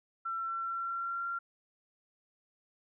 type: tone with pitch glide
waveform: sine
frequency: 1348 to 1378.7 Hz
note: E6 to F6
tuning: +38 to -23 cents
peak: -33 dBFS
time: 0.25-1.39 s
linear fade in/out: 10 ms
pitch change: +39 cents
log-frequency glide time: 0.5-1.27 s
effects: none